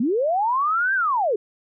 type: linear two-way sweep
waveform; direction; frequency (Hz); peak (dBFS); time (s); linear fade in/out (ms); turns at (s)
sine; up then down; 208.3 to 1611 to 381.8; -18; 0-1.36; 5; 0.94
effects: none